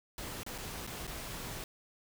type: noise with dropouts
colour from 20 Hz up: pink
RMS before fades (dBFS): -42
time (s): 0.18-1.64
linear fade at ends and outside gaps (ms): 1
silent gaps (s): 0.433-0.464 / 0.58-0.584 / 0.867-0.874 / 1.069-1.076
effects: none